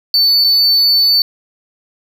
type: tone with dropouts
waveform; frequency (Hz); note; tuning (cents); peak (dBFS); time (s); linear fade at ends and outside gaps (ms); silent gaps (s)
triangle; 4502; C#8; +26; -7; 0.14-1.22; 1; 0.441-0.445
effects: none